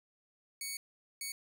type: tone bursts at uneven times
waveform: 10% pulse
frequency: 2231 Hz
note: C#7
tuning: 11 cents sharp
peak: -29 dBFS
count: 2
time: 0.61-0.77 / 1.21-1.32 s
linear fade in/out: 2 ms
effects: none